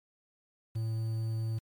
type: tone with quantisation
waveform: triangle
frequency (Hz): 111.9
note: A2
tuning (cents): +30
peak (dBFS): -28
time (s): 0.75-1.59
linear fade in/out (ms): 10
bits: 9
effects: MP3 96 kbps